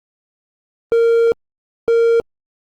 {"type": "tone bursts at uneven times", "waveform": "triangle", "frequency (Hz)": 462.6, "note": "A#4", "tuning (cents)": -13, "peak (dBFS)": -8, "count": 2, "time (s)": [[0.92, 1.32], [1.88, 2.2]], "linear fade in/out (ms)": 0, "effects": ["Opus 24 kbps"]}